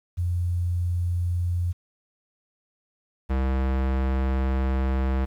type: tone pair in turn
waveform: sine / square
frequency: 87.8 / 65.78 Hz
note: F2 / C2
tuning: +10 / +10 cents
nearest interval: perfect fourth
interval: 500 cents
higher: first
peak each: -22 dBFS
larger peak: neither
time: 0.17-1.73 / 3.29-5.26 s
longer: second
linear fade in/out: 20 ms
effects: low-pass 2000 Hz 12 dB/octave + 9-bit